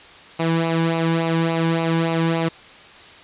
sawtooth tone with flanger, 164.81 Hz, E3, in tune, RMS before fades -20 dBFS, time 0.39-2.49 s, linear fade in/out 10 ms, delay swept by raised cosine 0.58 to 1.58 ms, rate 3.5 Hz, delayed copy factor -0.6, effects white hiss -43 dBFS RMS until 3.23 s + resampled to 8000 Hz

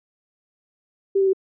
sine tone with pitch steps, 392 / 386.6 / 381.3 Hz, G4 / G4 / G4, 0 / -24 / -48 cents, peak -15 dBFS, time 1.15-1.333 s, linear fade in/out 10 ms, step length 61 ms, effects none

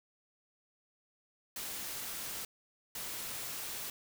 white noise bursts at uneven times, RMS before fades -41 dBFS, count 2, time 1.56-2.45 / 2.95-3.9 s, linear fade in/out 2 ms, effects none

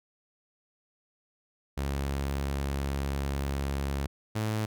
sawtooth tone pair in turn, 69.3 / 108.4 Hz, C#2 / A2, 0 / -25 cents, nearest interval minor sixth, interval 775 cents, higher second, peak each -25 / -24 dBFS, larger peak second, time 1.77-4.07 / 4.35-4.66 s, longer first, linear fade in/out 10 ms, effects none

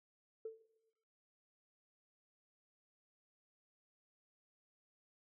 sine tone with exponential decay, 444.9 Hz, A4, 19 cents sharp, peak -38 dBFS, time 0.45-0.66 s, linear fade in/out 5 ms, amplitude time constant 45 ms, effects noise-tail reverb RT60 0.9 s tail -17 dB re dry + tanh soft clip ceiling -34 dBFS

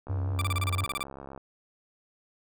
click train, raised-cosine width 1 ms, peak -28 dBFS, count 90, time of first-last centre 0.07-1.377 s, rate 68.1 Hz
triangle tone with vibrato, 93.1 Hz, F#2, 11 cents sharp, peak -25 dBFS, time 0.09-0.85 s, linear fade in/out 10 ms, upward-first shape sine, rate 5.9 Hz, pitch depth 45 cents each way
20% pulse tone bursts, 1174.7 Hz, D6, in tune, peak -24 dBFS, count 12, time 0.39-1.03 s, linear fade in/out 0 ms, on 24 ms, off 32 ms
effects none

